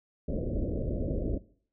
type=low-pass noise; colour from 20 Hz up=pink; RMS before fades=-31 dBFS; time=0.28-1.38 s; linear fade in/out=5 ms; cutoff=620 Hz; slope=96 dB/octave; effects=noise-tail reverb RT60 0.5 s tail -19 dB re dry